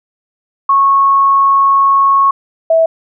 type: tone pair in turn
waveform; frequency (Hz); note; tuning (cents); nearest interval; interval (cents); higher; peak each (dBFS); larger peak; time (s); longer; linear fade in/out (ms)
sine; 1100 / 652.4; C#6 / E5; -14 / -18; major sixth; 904; first; -6; neither; 0.69-2.31 / 2.7-2.86; first; 5
effects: none